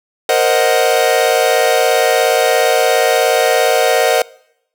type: chord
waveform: 45% pulse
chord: C half-diminished seventh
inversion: third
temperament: equal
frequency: 466.2 / 523.3 / 622.3 / 740 Hz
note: Bb4 / C5 / Eb5 / Gb5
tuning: 0 / 0 / 0 / 0 cents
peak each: -16 dBFS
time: 0.29-4.22 s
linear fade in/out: 2 ms
effects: noise-tail reverb RT60 0.8 s tail -24 dB re dry